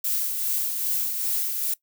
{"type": "noise with tremolo", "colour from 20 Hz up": "violet", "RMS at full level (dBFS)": -24, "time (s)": [0.04, 1.74], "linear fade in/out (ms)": 5, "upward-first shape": "triangle", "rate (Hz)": 2.5, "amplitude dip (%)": 45, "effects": ["noise-tail reverb RT60 0.1 s tail -20 dB re dry"]}